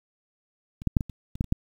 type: clicks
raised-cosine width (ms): 5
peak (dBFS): -27 / -10 / -6 / -16 / -26 / -26 / -11 / -26 / -10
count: 9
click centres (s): 0.819 / 0.873 / 0.968 / 1.008 / 1.097 / 1.355 / 1.409 / 1.443 / 1.524
effects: 8-bit